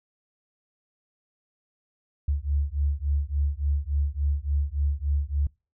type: beating tone pair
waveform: sine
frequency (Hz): 70.1 / 73.6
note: C#2 / D2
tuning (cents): +20 / +4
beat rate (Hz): 3.5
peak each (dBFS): -26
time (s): 2.28-5.47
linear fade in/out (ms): 5
effects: noise-tail reverb RT60 0.3 s tail -26 dB re dry